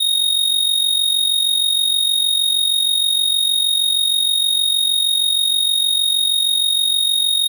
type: tone with amplitude modulation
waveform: square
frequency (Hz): 3729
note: A#7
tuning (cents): 0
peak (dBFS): -12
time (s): 0-7.48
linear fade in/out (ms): 10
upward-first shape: sine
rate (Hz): 46.4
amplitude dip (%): 65
effects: none